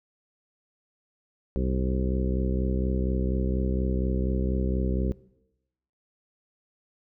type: harmonic tone with a mistuned harmonic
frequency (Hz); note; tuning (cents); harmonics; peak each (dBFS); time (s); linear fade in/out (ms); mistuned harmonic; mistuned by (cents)
64.2; C2; -32; 1 / 2 / 3 / 4 / 5 / 6 / 7 / 8; -26 / -34 / -31 / -36 / -37 / -34 / -39 / -40; 1.56-5.12; 0; 8; +49
effects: noise-tail reverb RT60 0.9 s tail -20 dB re dry